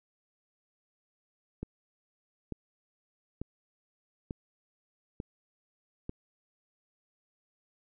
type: click train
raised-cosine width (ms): 3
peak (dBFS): -23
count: 6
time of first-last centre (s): 1.63-6.094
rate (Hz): 1.12
effects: none